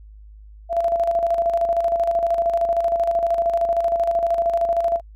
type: tone with tremolo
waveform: sine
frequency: 678 Hz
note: E5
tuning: 49 cents sharp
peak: -15 dBFS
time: 0.69-5.01 s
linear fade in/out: 50 ms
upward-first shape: square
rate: 13 Hz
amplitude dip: 50%
effects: added 52 Hz sine -40 dBFS peak until 5.15 s